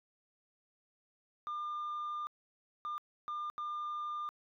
sine tone bursts at uneven times, 1202 Hz, D6, 40 cents sharp, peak -34 dBFS, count 4, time 1.47-2.27 / 2.85-2.98 / 3.28-3.5 / 3.58-4.29 s, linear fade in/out 0 ms, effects tanh soft clip ceiling -35 dBFS

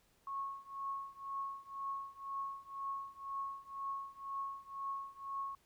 sine tone with tremolo, 1098 Hz, C#6, 17 cents flat, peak -36 dBFS, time 0.27-5.55 s, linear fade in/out 2 ms, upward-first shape triangle, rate 2 Hz, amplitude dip 95%, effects pink hiss -72 dBFS RMS until 5.65 s

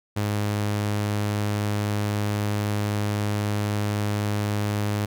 sawtooth tone, 103.83 Hz, G#2, in tune, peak -19 dBFS, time 0.16-5.06 s, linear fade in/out 10 ms, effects none

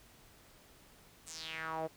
sawtooth tone with band-pass filter sweep, 160.5 Hz, E3, 46 cents flat, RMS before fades -41 dBFS, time 1.26-1.88 s, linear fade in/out 20 ms, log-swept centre 8600 to 530 Hz, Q 3.8, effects pink hiss -61 dBFS RMS until 1.96 s

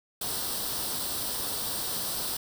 white noise with comb filter, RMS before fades -32 dBFS, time 0.21-2.37 s, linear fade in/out 5 ms, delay 0.22 ms, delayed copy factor +0.65, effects none

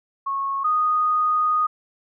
sine tone pair in turn, 1097 / 1239 Hz, C#6 / D#6, -18 / -8 cents, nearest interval major second, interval 210 cents, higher second, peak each -22 / -17 dBFS, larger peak second, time 0.26-0.64 / 0.64-1.67 s, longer second, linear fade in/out 10 ms, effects none

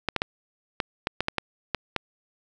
clicks, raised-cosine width 0.3 ms, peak -8 dBFS, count 10, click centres 0.087 / 0.163 / 0.219 / 0.802 / 1.071 / 1.206 / 1.284 / 1.383 / 1.747 / 1.963 s, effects none

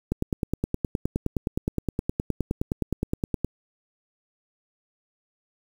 click train, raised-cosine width 3 ms, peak -11 dBFS, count 33, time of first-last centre 0.12-3.446 s, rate 9.62 Hz, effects 7-bit

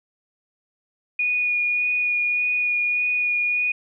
sine tone with vibrato, 2454 Hz, D#7, 25 cents flat, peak -19 dBFS, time 1.19-3.72 s, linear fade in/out 5 ms, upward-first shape sine, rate 1.7 Hz, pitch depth 11 cents each way, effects none

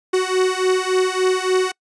45% pulse beating tone pair, 370 / 373.5 Hz, F#4 / F#4, 0 / +16 cents, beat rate 3.5 Hz, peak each -19 dBFS, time 0.13-1.72 s, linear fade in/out 10 ms, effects noise-tail reverb RT60 0.1 s tail -26 dB re dry + resampled to 22050 Hz

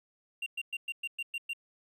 triangle tone bursts, 2770 Hz, F7, 15 cents flat, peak -31 dBFS, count 8, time 0.42-1.534 s, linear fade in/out 5 ms, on 43 ms, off 110 ms, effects none

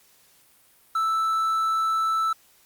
triangle tone with quantisation, 1318.5 Hz, E6, in tune, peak -19 dBFS, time 0.95-2.33 s, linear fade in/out 5 ms, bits 8, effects white hiss -58 dBFS RMS until 2.65 s + Opus 48 kbps

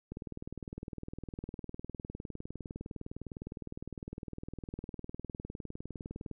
click train, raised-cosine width 3 ms, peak -28 dBFS, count 123, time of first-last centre 0.12-6.313 s, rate 19.7 Hz, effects none

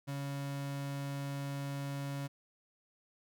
35% pulse tone, 140 Hz, C#3, 18 cents sharp, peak -35 dBFS, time 0.07-2.28 s, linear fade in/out 20 ms, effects none

